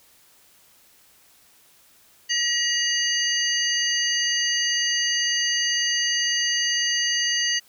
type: tone cluster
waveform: sine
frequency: 1912 / 2882 / 4658 / 6200 Hz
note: A#6 / F#7 / D8 / G8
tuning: +43 / -46 / -15 / -20 cents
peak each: -26 dBFS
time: 2.29-7.6 s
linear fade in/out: 20 ms
effects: white hiss -56 dBFS RMS until 7.68 s